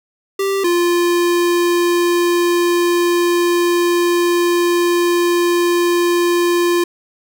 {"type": "tone pair in turn", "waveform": "square", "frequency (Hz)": [392, 348.1], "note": ["G4", "F4"], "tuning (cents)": [0, -6], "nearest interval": "major second", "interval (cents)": 206, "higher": "first", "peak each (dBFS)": [-16, -13], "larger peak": "second", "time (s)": [[0.39, 0.64], [0.64, 6.84]], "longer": "second", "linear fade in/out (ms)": 5, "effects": []}